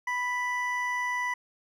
triangle tone pair together, 987.8 / 1975.5 Hz, B5 / B6, 0 / 0 cents, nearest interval octave, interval 1200 cents, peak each -29 / -28 dBFS, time 0.07-1.34 s, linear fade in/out 5 ms, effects none

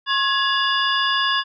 sine tone cluster, 1081 / 1674 / 2854 / 3474 / 4869 Hz, C#6 / G#6 / F7 / A7 / D#8, -44 / +13 / +37 / -23 / -38 cents, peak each -22 / -22 / -25 / -24 / -29 dBFS, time 0.06-1.44 s, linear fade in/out 50 ms, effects none

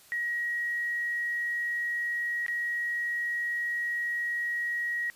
sine tone with dropouts, 1900 Hz, A#6, 33 cents sharp, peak -28 dBFS, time 0.12-5.1 s, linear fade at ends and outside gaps 0 ms, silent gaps 2.464-2.482 s, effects white hiss -56 dBFS RMS until 5.15 s + resampled to 32000 Hz

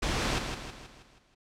pink noise with echo, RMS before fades -29 dBFS, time 0.02-0.39 s, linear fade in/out 10 ms, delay 160 ms, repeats 6, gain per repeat -6 dB, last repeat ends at 1.35 s, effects low-pass 6000 Hz 12 dB/octave

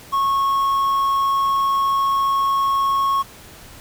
triangle tone with quantisation, 1097 Hz, C#6, 18 cents flat, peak -14 dBFS, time 0.12-3.23 s, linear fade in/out 20 ms, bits 7, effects pink hiss -42 dBFS RMS until 3.8 s

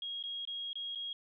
sine tone with dropouts, 3280 Hz, G#7, 22 cents flat, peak -37 dBFS, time 0.02-1.13 s, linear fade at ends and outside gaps 2 ms, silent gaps 0.227-0.237 / 0.452-0.474 / 0.731-0.755 / 0.95-0.956 s, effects none

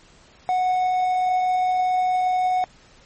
triangle tone with quantisation, 736 Hz, F#5, 9 cents flat, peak -16 dBFS, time 0.49-2.64 s, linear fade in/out 0 ms, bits 7, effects pink hiss -52 dBFS RMS until 3.05 s + MP3 32 kbps

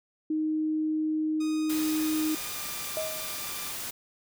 sine tone, 311.1 Hz, D#4, in tune, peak -25 dBFS, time 0.3-2.35 s, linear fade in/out 5 ms
10% pulse tone with pitch glide, 1244.5 to 1186.2 Hz, D#6 to D6, 0 to +17 cents, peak -33 dBFS, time 1.4-3.72 s, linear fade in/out 10 ms, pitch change -83 cents, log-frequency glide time 1.99-2.75 s
white noise, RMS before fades -36 dBFS, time 1.69-3.91 s, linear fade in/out 10 ms
sine tone with exponential decay, 630 Hz, D#5, 21 cents sharp, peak -27 dBFS, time 2.97-3.53 s, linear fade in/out 0 ms, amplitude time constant 120 ms
effects none

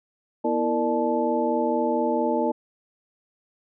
sine tone cluster, 244.8 / 329.2 / 461.8 / 596 / 868 Hz, B3 / E4 / A#4 / D5 / A5, -15 / -2 / -16 / +25 / -24 cents, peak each -27 dBFS, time 0.44-2.52 s, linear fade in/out 10 ms, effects none

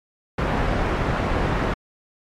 pink low-pass noise, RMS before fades -22 dBFS, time 0.38-1.74 s, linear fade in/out 5 ms, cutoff 1700 Hz, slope 12 dB/octave, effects MP3 64 kbps

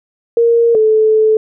sine tone pair in turn, 466.2 / 435.5 Hz, A#4 / A4, 0 / -18 cents, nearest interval minor second, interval 118 cents, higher first, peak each -7 dBFS, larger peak neither, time 0.37-0.75 / 0.75-1.37 s, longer second, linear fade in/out 2 ms, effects none

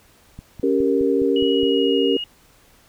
click train, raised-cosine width 5 ms, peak -23 dBFS, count 7, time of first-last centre 0.39-1.632 s, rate 4.83 Hz
sine chord, G diminished, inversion second, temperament equal, 277.2 / 392 / 466.2 Hz, Db4 / G4 / Bb4, 0 / 0 / 0 cents, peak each -20 dBFS, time 0.63-2.17 s, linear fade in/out 5 ms
sine tone with pitch glide, 2912 to 2870 Hz, F#7 to F7, -28 to +47 cents, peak -25 dBFS, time 1.36-2.24 s, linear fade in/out 2 ms, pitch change -25 cents, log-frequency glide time 1.49-2 s
effects pink hiss -54 dBFS RMS until 2.88 s

